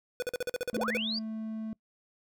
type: tone bursts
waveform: square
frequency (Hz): 493.9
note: B4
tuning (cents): 0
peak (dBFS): -30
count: 12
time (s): 0.2-0.971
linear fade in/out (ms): 0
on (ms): 23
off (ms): 45
type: tone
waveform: triangle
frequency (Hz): 220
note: A3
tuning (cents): 0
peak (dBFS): -32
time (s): 0.73-1.73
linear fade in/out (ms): 0
type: linear sweep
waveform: sine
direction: up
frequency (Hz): 147.5 to 4878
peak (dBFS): -31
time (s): 0.76-1.19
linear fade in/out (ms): 5
effects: noise-tail reverb RT60 0.1 s tail -24 dB re dry